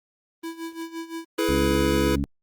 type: tone with tremolo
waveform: square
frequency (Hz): 329.6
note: E4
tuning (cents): 0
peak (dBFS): -30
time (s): 0.43-1.25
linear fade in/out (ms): 10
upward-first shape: sine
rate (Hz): 5.8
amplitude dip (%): 80
type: chord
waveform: square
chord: E major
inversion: none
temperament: equal with one note detuned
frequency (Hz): 329.6 / 423.8 / 493.9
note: E4 / G#4 / B4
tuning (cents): 0 / +35 / 0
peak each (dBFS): -25 / -27 / -28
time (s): 1.38-2.16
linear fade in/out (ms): 10
type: harmonic tone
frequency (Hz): 69.3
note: C#2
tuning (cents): 0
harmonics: 1 / 2 / 3 / 4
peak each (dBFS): -27 / -30 / -28 / -27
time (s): 1.49-2.24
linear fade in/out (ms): 0
effects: Opus 24 kbps